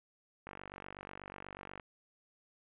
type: click train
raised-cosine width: 0.5 ms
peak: -30 dBFS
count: 65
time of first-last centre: 0.47-1.798 s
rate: 48.2 Hz
effects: resampled to 8000 Hz + 10-bit